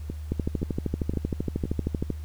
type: two click trains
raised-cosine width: 3 ms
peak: -13 / -18 dBFS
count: 24 / 4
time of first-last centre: 0.32-2.103 / 0.1-1.654 s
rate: 12.9 / 1.93 Hz
effects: added 76 Hz sine -33 dBFS peak until 2.24 s + pink hiss -55 dBFS RMS until 2.24 s